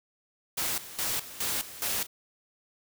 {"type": "noise with tremolo", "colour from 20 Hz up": "white", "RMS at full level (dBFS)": -30, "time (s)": [0.57, 2.07], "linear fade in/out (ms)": 10, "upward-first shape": "square", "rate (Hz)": 2.4, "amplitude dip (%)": 80, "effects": []}